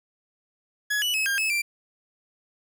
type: tone with pitch steps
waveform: 40% pulse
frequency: 1685 / 2958 / 2575 / 1607 / 2592 / 2358 Hz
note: G#6 / F#7 / E7 / G6 / E7 / D7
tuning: +25 / -1 / -41 / +43 / -30 / +6 cents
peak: -22 dBFS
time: 0.9-1.62 s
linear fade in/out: 10 ms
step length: 120 ms
effects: none